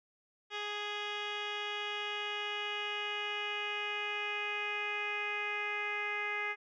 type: tone with low-pass filter sweep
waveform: 10% pulse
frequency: 415.3 Hz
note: G#4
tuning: in tune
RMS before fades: -37 dBFS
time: 0.5-6.56 s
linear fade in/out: 50 ms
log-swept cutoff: 3600 to 2200 Hz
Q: 4.4
effects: none